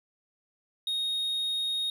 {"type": "tone", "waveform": "triangle", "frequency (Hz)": 3729, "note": "A#7", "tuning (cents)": 0, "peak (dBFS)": -26, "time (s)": [0.87, 1.9], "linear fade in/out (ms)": 2, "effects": []}